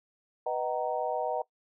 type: chord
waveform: sine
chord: B major seventh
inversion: none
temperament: equal with one note detuned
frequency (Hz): 493.9 / 622.3 / 758.2 / 932.3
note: B4 / D#5 / F#5 / A#5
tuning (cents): 0 / 0 / +42 / 0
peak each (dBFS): -34 / -33 / -33 / -36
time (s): 0.46-1.42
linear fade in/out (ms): 5
effects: noise-tail reverb RT60 0.1 s tail -20 dB re dry